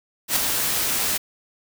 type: noise with ADSR envelope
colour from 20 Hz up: white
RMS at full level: -18 dBFS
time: 0.28-1.18 s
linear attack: 83 ms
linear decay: 3 ms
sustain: -5 dB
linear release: 13 ms
effects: none